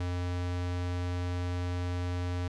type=tone; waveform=square; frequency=89 Hz; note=F2; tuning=33 cents sharp; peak=-31 dBFS; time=0-2.48 s; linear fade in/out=5 ms; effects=low-pass 6000 Hz 12 dB/octave